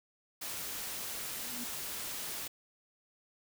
white noise, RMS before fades -40 dBFS, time 0.41-2.48 s, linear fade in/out 10 ms
sine tone with exponential growth, 242.8 Hz, B3, 29 cents flat, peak -39 dBFS, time 1.23-1.64 s, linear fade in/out 5 ms, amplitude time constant 87 ms
effects none

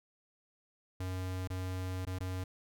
square tone with dropouts, 92.5 Hz, F#2, in tune, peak -36 dBFS, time 1-2.44 s, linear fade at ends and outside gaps 5 ms, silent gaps 1.475-1.501 / 2.052-2.069 / 2.187-2.205 s, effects none

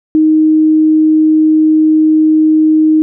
sine tone, 312 Hz, D#4, 5 cents sharp, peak -5 dBFS, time 0.15-3.02 s, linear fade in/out 0 ms, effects none

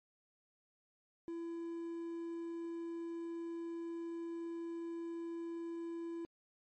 triangle tone with quantisation, 335.7 Hz, E4, 32 cents sharp, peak -38 dBFS, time 1.28-6.25 s, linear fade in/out 0 ms, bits 11, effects MP3 32 kbps

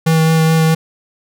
square tone with vibrato, 160.8 Hz, E3, 43 cents flat, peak -10 dBFS, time 0.06-0.75 s, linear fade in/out 10 ms, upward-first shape sine, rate 4.7 Hz, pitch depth 11 cents each way, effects none

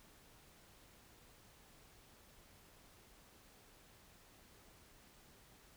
silence, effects pink hiss -64 dBFS RMS until 5.76 s

